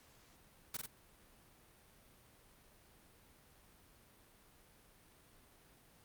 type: noise with echo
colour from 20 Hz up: white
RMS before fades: -40 dBFS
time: 0.74-0.77 s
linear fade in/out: 5 ms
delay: 46 ms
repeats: 2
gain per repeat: -3 dB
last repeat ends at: 0.862 s
effects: pink hiss -65 dBFS RMS until 6.04 s + Opus 48 kbps